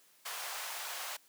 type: high-pass noise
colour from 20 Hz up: pink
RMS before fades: -41 dBFS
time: 0.25-1.17 s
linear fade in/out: 10 ms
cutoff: 710 Hz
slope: 24 dB/octave
effects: white hiss -65 dBFS RMS until 1.28 s + high-pass 200 Hz 12 dB/octave